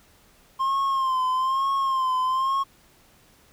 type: tone with vibrato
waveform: triangle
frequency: 1057 Hz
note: C6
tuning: 17 cents sharp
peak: -19 dBFS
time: 0.59-2.64 s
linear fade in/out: 20 ms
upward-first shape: sine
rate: 1.1 Hz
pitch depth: 58 cents each way
effects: pink hiss -57 dBFS RMS until 3.52 s